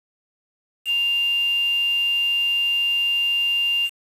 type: tone with quantisation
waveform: sine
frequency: 2794 Hz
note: F7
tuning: in tune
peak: -18 dBFS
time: 0.85-3.9 s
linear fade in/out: 50 ms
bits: 6
effects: resampled to 32000 Hz